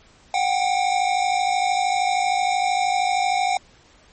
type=tone pair together; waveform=square; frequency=731 / 784 Hz; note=F#5 / G5; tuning=-21 / 0 cents; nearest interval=minor second; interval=121 cents; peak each=-22 dBFS; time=0.34-3.57 s; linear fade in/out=2 ms; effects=pink hiss -53 dBFS RMS until 4.12 s + MP3 32 kbps